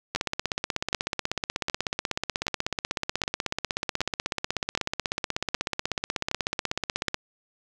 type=two click trains; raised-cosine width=0.2 ms; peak=-9 / -9 dBFS; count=10 / 115; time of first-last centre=0.16-7.083 / 0.15-7.144 s; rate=1.3 / 16.3 Hz; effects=none